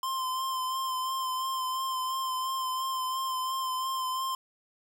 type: tone with vibrato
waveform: square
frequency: 1042 Hz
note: C6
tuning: 7 cents flat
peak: -30 dBFS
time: 0.03-4.35 s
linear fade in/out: 2 ms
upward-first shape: sine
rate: 2.9 Hz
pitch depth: 26 cents each way
effects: 10-bit